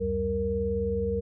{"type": "tone cluster", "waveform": "sine", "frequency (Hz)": [71.5, 90.9, 194.5, 465.7], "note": ["D2", "F#2", "G3", "A#4"], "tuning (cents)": [-46, -30, -13, -2], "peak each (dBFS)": [-34, -34, -33, -27], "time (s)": [0, 1.21], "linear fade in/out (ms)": 20, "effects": []}